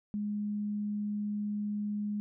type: tone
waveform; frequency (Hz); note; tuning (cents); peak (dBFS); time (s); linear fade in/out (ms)
sine; 207.7; G#3; 0; -31; 0.14-2.2; 0
effects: none